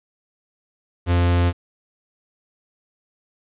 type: tone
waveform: 45% pulse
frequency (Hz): 87.31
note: F2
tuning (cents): 0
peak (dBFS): -15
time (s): 1.06-1.53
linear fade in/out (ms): 50
effects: resampled to 8000 Hz + 8-bit